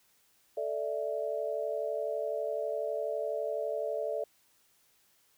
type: chord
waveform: sine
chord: A suspended fourth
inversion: none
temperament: equal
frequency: 440 / 587.3 / 659.3 Hz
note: A4 / D5 / E5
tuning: 0 / 0 / 0 cents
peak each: -36 / -34 / -36 dBFS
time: 0.57-4.24 s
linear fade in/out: 5 ms
effects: white hiss -68 dBFS RMS until 5.37 s